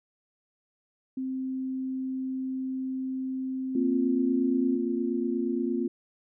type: tone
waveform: sine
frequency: 261.6 Hz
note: C4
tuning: in tune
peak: -29 dBFS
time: 1.17-4.76 s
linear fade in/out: 5 ms
type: chord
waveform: sine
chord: Bb suspended second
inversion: none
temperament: equal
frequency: 233.1 / 261.6 / 349.2 Hz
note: Bb3 / C4 / F4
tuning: 0 / 0 / 0 cents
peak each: -30 dBFS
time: 3.75-5.88 s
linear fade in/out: 5 ms
effects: none